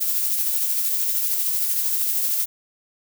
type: noise with tremolo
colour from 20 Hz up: violet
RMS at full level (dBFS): -21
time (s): 0-2.46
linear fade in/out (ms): 20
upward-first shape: sine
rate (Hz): 13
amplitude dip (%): 30
effects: none